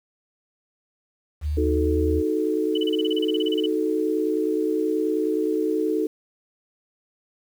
sine tone with pitch glide, 74.8 to 77.89 Hz, D2 to D#2, +32 to +2 cents, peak -22 dBFS, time 1.41-2.23 s, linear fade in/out 50 ms, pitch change +70 cents, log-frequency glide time 1.7-2 s
sine chord, D# diminished, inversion none, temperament equal, 311.1 / 370 / 440 Hz, D#4 / F#4 / A4, 0 / 0 / 0 cents, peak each -24 / -27 / -24 dBFS, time 1.57-6.07 s, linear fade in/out 5 ms
sine tone bursts, 2982 Hz, F#7, 13 cents sharp, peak -26 dBFS, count 16, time 2.75-3.662 s, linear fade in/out 5 ms, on 27 ms, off 32 ms
effects 8-bit

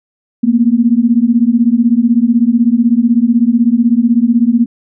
sine beating tone pair, 227.4 / 243.4 Hz, A#3 / B3, -43 / -25 cents, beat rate 16 Hz, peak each -10 dBFS, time 0.43-4.66 s, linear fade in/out 10 ms, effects none

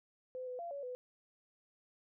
sine tone with pitch steps, 510 / 501 / 686 / 564 / 499.7 Hz, C5 / B4 / F5 / C#5 / B4, -44 / +25 / -31 / +30 / +20 cents, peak -40 dBFS, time 0.35-0.95 s, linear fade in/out 0 ms, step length 120 ms, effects none

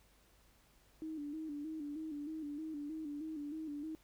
sine tone with vibrato, 303.2 Hz, D#4, 45 cents flat, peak -40 dBFS, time 1.02-3.95 s, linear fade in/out 0 ms, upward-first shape square, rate 3.2 Hz, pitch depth 71 cents each way, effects added 50 Hz sine -70 dBFS peak until 4.03 s + pink hiss -69 dBFS RMS until 4.03 s

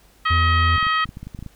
harmonic tone, 635 Hz, D#5, 35 cents sharp, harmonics 2 / 3 / 4 / 5 / 6 / 7, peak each -19 / -23 / -30 / -27 / -40 / -38 dBFS, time 0.25-1.05 s, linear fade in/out 10 ms
triangle tone, 83.7 Hz, E2, 27 cents sharp, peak -15 dBFS, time 0.3-0.77 s, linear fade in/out 10 ms
clicks, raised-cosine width 5 ms, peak -21 dBFS, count 12, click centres 0.78 / 0.828 / 0.868 / 1.056 / 1.091 / 1.171 / 1.23 / 1.27 / 1.348 / 1.39 / 1.426 / 1.463 s
effects added 50 Hz sine -55 dBFS peak until 1.55 s + pink hiss -55 dBFS RMS until 1.55 s

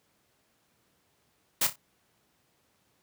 white noise with echo, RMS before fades -25 dBFS, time 1.61-1.67 s, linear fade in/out 5 ms, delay 30 ms, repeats 3, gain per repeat -10 dB, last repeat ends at 1.76 s, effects pink hiss -70 dBFS RMS until 3.02 s + high-pass 100 Hz 12 dB/octave

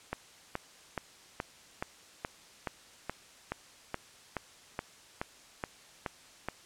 click train, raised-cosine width 0.5 ms, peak -18 dBFS, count 16, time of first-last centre 0.13-6.486 s, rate 2.36 Hz, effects white hiss -56 dBFS RMS until 6.65 s + low-pass 8000 Hz 12 dB/octave

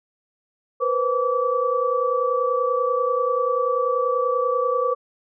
sine tone cluster, 485.7 / 516 / 1153 Hz, B4 / C5 / D6, -29 / -24 / -32 cents, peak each -23 dBFS, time 0.8-4.95 s, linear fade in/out 20 ms, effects none

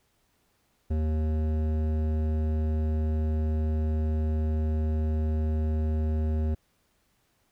sine tone with hard clipping, 77.78 Hz, D#2, in tune, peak -26 dBFS, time 0.9-6.55 s, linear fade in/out 10 ms, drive 13 dB, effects pink hiss -70 dBFS RMS until 7.51 s

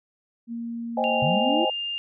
sine tone, 233.1 Hz, A#3, in tune, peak -29 dBFS, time 0.47-1.66 s, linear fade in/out 50 ms
sine chord, Ab major seventh, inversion first, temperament equal, 523.3 / 622.3 / 784 / 830.6 Hz, C5 / Eb5 / G5 / Ab5, 0 / 0 / 0 / 0 cents, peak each -27 dBFS, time 0.97-1.7 s, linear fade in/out 5 ms
sine tone with pitch glide, 2783 to 2806 Hz, F7 to F7, -7 to +8 cents, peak -27 dBFS, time 1.04-1.98 s, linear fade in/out 0 ms, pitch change +15 cents, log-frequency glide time 1.16-1.5 s
sine linear sweep, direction up, 126.8 to 350 Hz, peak -23 dBFS, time 1.22-1.65 s, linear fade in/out 5 ms
effects none

